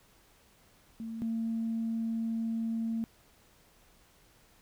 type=tone pair in turn; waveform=sine; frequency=225.8 / 226.6 Hz; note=A3 / A#3; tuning=+45 / -49 cents; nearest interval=unison; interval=6 cents; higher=second; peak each=-36 / -29 dBFS; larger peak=second; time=1-1.22 / 1.22-3.04 s; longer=second; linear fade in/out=0 ms; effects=tanh soft clip ceiling -25 dBFS + pink hiss -63 dBFS RMS until 4.61 s